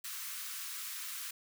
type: high-pass noise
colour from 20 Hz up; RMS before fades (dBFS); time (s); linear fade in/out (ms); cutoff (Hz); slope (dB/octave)
white; -42; 0.04-1.31; 5; 1100; 48
effects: none